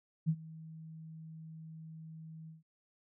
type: tone with ADSR envelope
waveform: sine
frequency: 160 Hz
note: D#3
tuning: 49 cents sharp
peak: -25 dBFS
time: 0.26-2.63 s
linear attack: 31 ms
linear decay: 60 ms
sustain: -21 dB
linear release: 150 ms
effects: none